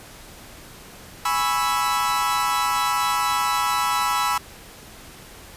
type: chord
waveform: 40% pulse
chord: C# minor seventh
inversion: second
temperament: equal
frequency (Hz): 830.6 / 987.8 / 1108.7 / 1318.5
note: G#5 / B5 / C#6 / E6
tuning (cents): 0 / 0 / 0 / 0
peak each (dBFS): -27 / -23 / -28 / -23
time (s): 1.25-4.38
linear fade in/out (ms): 5
effects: pink hiss -43 dBFS RMS until 5.56 s + resampled to 32000 Hz